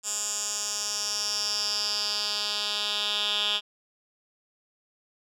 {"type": "tone with band-pass filter sweep", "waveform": "10% pulse", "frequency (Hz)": 207.7, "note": "G#3", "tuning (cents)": 0, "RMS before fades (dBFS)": -29, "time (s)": [0.03, 3.61], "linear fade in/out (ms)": 50, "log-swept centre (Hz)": [7300, 3400], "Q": 4.6, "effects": []}